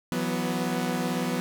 sawtooth chord, E suspended second, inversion none, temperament equal with one note detuned, 166.92 / 185 / 246.9 Hz, E3 / F#3 / B3, +22 / 0 / 0 cents, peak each -28 / -27 / -25 dBFS, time 0.12-1.4 s, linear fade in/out 0 ms, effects none

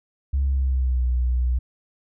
sine tone with pitch glide, 68.6 to 61.83 Hz, C#2 to B1, -17 to +3 cents, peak -17 dBFS, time 0.33-1.59 s, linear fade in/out 10 ms, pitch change -180 cents, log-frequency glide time 0.43-1.05 s, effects tanh soft clip ceiling -15 dBFS

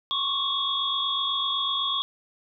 sine tone cluster, 1083 / 1131 / 3352 / 3619 Hz, C#6 / C#6 / G#7 / A7, -41 / +34 / +15 / +48 cents, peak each -32 / -33 / -26 / -31 dBFS, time 0.11-2.02 s, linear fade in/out 0 ms, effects none

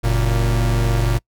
45% pulse tone pair together, 46.66 / 116.1 Hz, F#1 / A#2, +15 / -7 cents, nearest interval octave + major third, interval 1578 cents, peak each -18 dBFS, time 0.03-1.19 s, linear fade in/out 20 ms, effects noise-tail reverb RT60 0.1 s tail -25 dB re dry

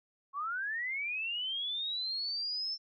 sine linear sweep, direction up, 1079 to 5360 Hz, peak -33 dBFS, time 0.33-2.78 s, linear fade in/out 50 ms, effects none

